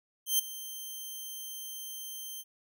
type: tone with ADSR envelope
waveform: 5% pulse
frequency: 3136 Hz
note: G7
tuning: in tune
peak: -14 dBFS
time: 0.26-2.44 s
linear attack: 130 ms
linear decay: 8 ms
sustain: -17 dB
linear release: 41 ms
effects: none